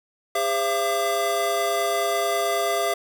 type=tone cluster; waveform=square; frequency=406.1 / 530 / 675 / 1189 Hz; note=G#4 / C5 / E5 / D6; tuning=-39 / +22 / +41 / +21 cents; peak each=-29 / -32 / -24 / -30 dBFS; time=0.35-2.94 s; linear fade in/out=5 ms; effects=9-bit